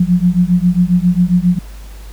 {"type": "beating tone pair", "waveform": "sine", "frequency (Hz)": [174.61, 182.01], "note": ["F3", "F#3"], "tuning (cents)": [0, -28], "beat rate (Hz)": 7.4, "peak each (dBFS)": -12, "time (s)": [0, 1.59], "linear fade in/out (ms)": 5, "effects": ["added 50 Hz sine -29 dBFS peak until 2.12 s", "pink hiss -42 dBFS RMS until 2.12 s"]}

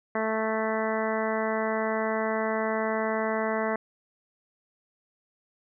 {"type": "harmonic tone", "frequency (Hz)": 219.9, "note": "A3", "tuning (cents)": -1, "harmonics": [1, 2, 3, 4, 5, 6, 7, 8, 9], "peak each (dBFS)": [-32, -31, -30, -35, -35, -39, -39, -38, -37], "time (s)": [0.15, 3.76], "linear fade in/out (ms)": 2, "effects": []}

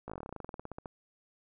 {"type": "slowing click train", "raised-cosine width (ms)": 1, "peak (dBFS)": -27, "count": 21, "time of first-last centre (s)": [0.08, 0.858], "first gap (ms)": 17, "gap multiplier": 1.08, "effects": []}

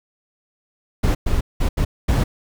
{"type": "noise bursts at uneven times", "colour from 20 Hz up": "brown", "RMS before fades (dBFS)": -17, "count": 5, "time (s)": [[1.03, 1.15], [1.26, 1.41], [1.6, 1.69], [1.77, 1.85], [2.08, 2.24]], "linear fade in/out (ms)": 10, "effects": []}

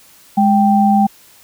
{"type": "tone pair together", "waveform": "sine", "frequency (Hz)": [207.5, 784], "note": ["G#3", "G5"], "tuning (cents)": [-1, 0], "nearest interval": "octave + major seventh", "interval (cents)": 2301, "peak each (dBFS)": [-11, -12], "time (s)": [0.37, 1.07], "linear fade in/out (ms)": 10, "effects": ["white hiss -46 dBFS RMS until 1.43 s"]}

